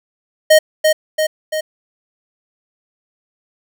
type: tone with echo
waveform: square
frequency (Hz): 622.3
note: D#5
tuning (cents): 0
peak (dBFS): -6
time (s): 0.5-0.59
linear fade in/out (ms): 10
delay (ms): 340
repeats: 3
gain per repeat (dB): -4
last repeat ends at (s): 1.61
effects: none